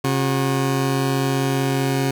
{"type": "tone pair together", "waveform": "20% pulse", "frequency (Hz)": [135.57, 361.6], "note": ["C#3", "F#4"], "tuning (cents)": [-38, -40], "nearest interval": "octave + perfect fourth", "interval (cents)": 1698, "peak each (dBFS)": [-14, -21], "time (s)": [0.04, 2.11], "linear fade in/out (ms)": 5, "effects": []}